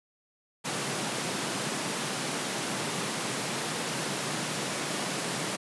pink high-pass noise, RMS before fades -32 dBFS, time 0.64-5.57 s, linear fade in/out 20 ms, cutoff 130 Hz, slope 48 dB/octave, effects resampled to 24000 Hz

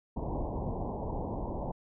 pink low-pass noise, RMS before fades -35 dBFS, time 0.16-1.72 s, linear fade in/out 10 ms, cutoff 1000 Hz, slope 96 dB/octave, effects none

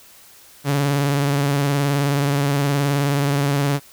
sawtooth tone with vibrato, 141.5 Hz, C#3, 36 cents sharp, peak -13 dBFS, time 0.64-3.8 s, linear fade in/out 50 ms, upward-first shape sine, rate 19 Hz, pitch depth 44 cents each way, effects white hiss -47 dBFS RMS until 3.92 s

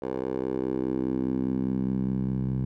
10% pulse tone with band-pass filter sweep, 64.9 Hz, C2, 13 cents flat, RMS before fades -28 dBFS, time 0.02-2.65 s, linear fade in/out 5 ms, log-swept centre 520 to 140 Hz, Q 2.3, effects none

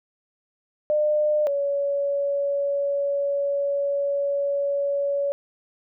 sine tone pair in turn, 602 / 564.1 Hz, D5 / C#5, +43 / +30 cents, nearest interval minor second, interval 113 cents, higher first, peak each -18 / -21 dBFS, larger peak first, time 0.9-1.47 / 1.47-5.32 s, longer second, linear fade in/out 0 ms, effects none

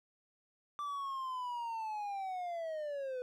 triangle linear sweep, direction down, 1174 to 493.9 Hz, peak -35 dBFS, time 0.79-3.22 s, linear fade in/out 0 ms, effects none

